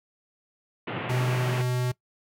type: band-pass noise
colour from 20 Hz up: pink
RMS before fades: -33 dBFS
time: 0.87-1.62 s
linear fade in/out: 5 ms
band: 110 to 3100 Hz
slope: 48 dB/octave
type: tone with pitch glide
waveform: square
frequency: 125.8 to 124.93 Hz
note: B2 to B2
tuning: +32 to +20 cents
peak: -25 dBFS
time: 1.09-1.92 s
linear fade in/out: 10 ms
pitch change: -12 cents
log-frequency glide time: 1.21-1.77 s
effects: noise-tail reverb RT60 0.1 s tail -20 dB re dry